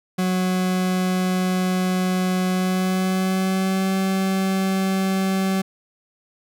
40% pulse tone with pitch glide, 184.3 to 191.13 Hz, F#3 to G3, -7 to -44 cents, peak -18 dBFS, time 0.18-5.62 s, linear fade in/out 10 ms, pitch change +63 cents, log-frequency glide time 2.5-3.93 s, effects none

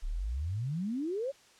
sine exponential sweep, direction up, 30.87 to 576 Hz, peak -31 dBFS, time 0.02-1.32 s, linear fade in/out 20 ms, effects white hiss -60 dBFS RMS until 1.59 s + low-pass 7000 Hz 12 dB/octave

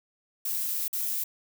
violet noise with dropouts, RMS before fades -30 dBFS, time 0.45-1.24 s, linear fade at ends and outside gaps 5 ms, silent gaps 0.881-0.929 s, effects none

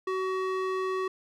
square tone with band-pass filter, 376.2 Hz, F#4, 29 cents sharp, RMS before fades -30 dBFS, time 0.07-1.08 s, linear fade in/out 5 ms, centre 900 Hz, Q 0.88, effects none

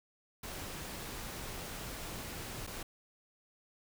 pink noise with dropouts, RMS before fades -43 dBFS, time 0.43-2.83 s, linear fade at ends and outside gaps 5 ms, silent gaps 2.667-2.673 s, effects none

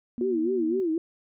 sine tone with tremolo, 240 Hz, B3, 49 cents flat, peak -29 dBFS, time 0.18-0.8 s, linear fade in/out 0 ms, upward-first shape sine, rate 7.7 Hz, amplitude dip 35%
sine tone with vibrato, 349.2 Hz, F4, in tune, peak -23 dBFS, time 0.21-0.98 s, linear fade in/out 2 ms, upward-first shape sine, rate 3.9 Hz, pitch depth 180 cents each way
effects none

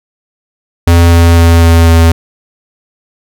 square tone with pitch steps, 85.1 / 84.51 / 83.93 / 83.35 / 82.77 Hz, F2 / E2 / E2 / E2 / E2, -44 / +44 / +32 / +20 / +8 cents, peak -3 dBFS, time 0.87-2.12 s, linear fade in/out 5 ms, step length 250 ms, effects none

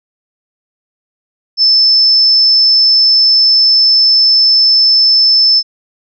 sine tone, 5270 Hz, E8, 1 cent flat, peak -5 dBFS, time 1.57-5.63 s, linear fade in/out 50 ms, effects none

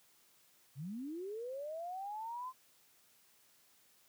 sine linear sweep, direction up, 122.1 to 1046.5 Hz, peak -40 dBFS, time 0.75-2.53 s, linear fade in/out 50 ms, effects white hiss -68 dBFS RMS until 4.08 s + high-pass 80 Hz 12 dB/octave

